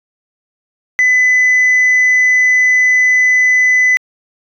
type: tone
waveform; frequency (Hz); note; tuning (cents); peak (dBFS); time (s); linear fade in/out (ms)
sine; 2006; B6; +26; -5; 0.99-3.97; 0
effects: tanh soft clip ceiling -6 dBFS